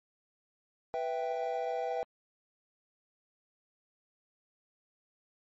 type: chord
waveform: triangle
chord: E minor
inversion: second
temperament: equal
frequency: 493.9 / 659.3 / 784 Hz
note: B4 / E5 / G5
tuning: 0 / 0 / 0 cents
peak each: -34 dBFS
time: 0.94-2.03 s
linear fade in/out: 0 ms
effects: MP3 32 kbps